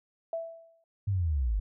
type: tone with exponential decay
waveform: sine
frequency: 661 Hz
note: E5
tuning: 5 cents sharp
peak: -28 dBFS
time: 0.33-0.84 s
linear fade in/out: 2 ms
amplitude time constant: 110 ms
type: linear sweep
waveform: sine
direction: down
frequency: 103.83 to 45.92 Hz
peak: -25 dBFS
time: 1.07-1.6 s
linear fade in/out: 10 ms
effects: none